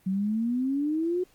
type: exponential sweep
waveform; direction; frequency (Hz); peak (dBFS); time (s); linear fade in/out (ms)
sine; up; 185 to 370; -24; 0.06-1.24; 10
effects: pink hiss -62 dBFS RMS until 1.34 s + Opus 24 kbps